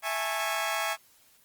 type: chord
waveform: 20% pulse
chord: A major seventh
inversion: second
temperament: just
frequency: 660 / 825 / 880 / 1100 Hz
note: E5 / G#5 / A5 / C#6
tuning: +2 / -12 / 0 / -14 cents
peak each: -28 / -28 / -33 / -29 dBFS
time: 0.02-0.97 s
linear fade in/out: 50 ms
effects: white hiss -61 dBFS RMS until 1.44 s + Opus 24 kbps